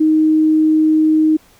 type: tone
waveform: sine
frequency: 312.2 Hz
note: D#4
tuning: 6 cents sharp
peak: -9 dBFS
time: 0-1.37 s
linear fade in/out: 10 ms
effects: pink hiss -50 dBFS RMS until 1.59 s

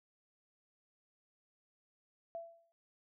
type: tone with exponential decay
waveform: sine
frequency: 671 Hz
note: E5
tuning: 31 cents sharp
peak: -38 dBFS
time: 2.35-2.72 s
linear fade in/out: 0 ms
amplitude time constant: 80 ms
effects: none

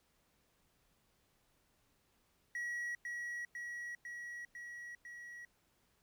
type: tone with echo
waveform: triangle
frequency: 1918 Hz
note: A#6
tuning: 49 cents sharp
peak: -36 dBFS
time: 2.55-2.95 s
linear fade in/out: 2 ms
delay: 500 ms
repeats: 5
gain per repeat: -2 dB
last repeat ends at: 5.45 s
effects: pink hiss -75 dBFS RMS until 6.02 s

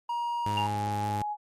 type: tone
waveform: triangle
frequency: 948 Hz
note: A#5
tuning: 29 cents sharp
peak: -26 dBFS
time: 0.09-0.67 s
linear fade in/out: 5 ms
type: tone with vibrato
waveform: sawtooth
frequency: 103.83 Hz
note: G#2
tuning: in tune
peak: -27 dBFS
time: 0.46-1.22 s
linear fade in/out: 0 ms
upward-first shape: sine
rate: 5.3 Hz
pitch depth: 12 cents each way
type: tone with pitch glide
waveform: sine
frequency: 830.6 to 836.9 Hz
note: G#5 to G#5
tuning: 0 to +13 cents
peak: -29 dBFS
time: 0.55-1.37 s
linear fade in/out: 50 ms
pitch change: +13 cents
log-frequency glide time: 0.98-1.13 s
type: tone with exponential decay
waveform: sine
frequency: 2794 Hz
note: F7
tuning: in tune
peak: -26 dBFS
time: 0.57-0.75 s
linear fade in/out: 5 ms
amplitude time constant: 38 ms
effects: MP3 64 kbps

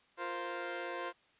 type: chord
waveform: 15% pulse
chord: F suspended fourth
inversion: none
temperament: equal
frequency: 349.2 / 466.2 / 523.3 Hz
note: F4 / Bb4 / C5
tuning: 0 / 0 / 0 cents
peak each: -35 / -39 / -34 dBFS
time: 0.17-1.13 s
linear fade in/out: 50 ms
effects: white hiss -68 dBFS RMS until 1.39 s + resampled to 8000 Hz

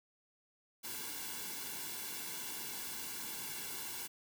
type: noise with comb filter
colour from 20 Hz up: white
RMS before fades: -43 dBFS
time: 0.83-4.08 s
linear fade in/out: 20 ms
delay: 1.6 ms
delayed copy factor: -0.8
effects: none

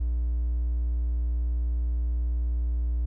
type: tone with hard clipping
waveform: triangle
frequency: 59.4 Hz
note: A#1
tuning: 33 cents sharp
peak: -24 dBFS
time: 0-3.06 s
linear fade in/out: 10 ms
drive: 4 dB
effects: none

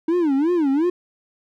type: tone with vibrato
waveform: triangle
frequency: 310 Hz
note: D#4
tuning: 6 cents flat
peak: -14 dBFS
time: 0.08-0.9 s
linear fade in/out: 5 ms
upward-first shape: sine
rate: 2.8 Hz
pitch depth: 250 cents each way
effects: none

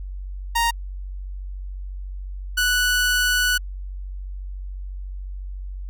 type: tone pair in turn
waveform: sawtooth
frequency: 932.3 / 1479.9 Hz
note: A#5 / F#6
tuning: 0 / 0 cents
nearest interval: minor sixth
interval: 800 cents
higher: second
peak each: -14 dBFS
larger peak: neither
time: 0.55-0.71 / 2.57-3.58 s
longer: second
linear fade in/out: 10 ms
effects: added 47 Hz sine -29 dBFS peak until 5.89 s

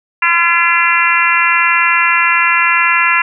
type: harmonic tone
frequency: 340.8 Hz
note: F4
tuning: 42 cents flat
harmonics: 3 / 4 / 5 / 6 / 7 / 8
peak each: -16 / -16 / -16 / -16 / -16 / -16 dBFS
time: 0.22-3.22 s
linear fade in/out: 5 ms
effects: none

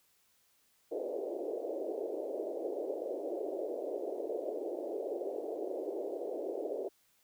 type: band-pass noise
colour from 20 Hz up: pink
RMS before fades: -38 dBFS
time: 0.91-6.89 s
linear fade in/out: 10 ms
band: 340 to 630 Hz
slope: 48 dB/octave
effects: white hiss -71 dBFS RMS until 7.23 s

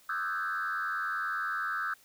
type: tone with frequency modulation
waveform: sine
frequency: 1425 Hz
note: F6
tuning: 34 cents sharp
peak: -29 dBFS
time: 0.09-1.94 s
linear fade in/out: 5 ms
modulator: 89.9 Hz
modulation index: 2.3
effects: tanh soft clip ceiling -26 dBFS + white hiss -61 dBFS RMS until 2.04 s

